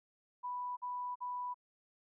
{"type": "tone bursts", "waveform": "sine", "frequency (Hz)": 987.8, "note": "B5", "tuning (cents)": 0, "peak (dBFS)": -37, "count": 3, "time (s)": [0.43, 1.544], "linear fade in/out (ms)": 20, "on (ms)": 340, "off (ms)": 47, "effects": []}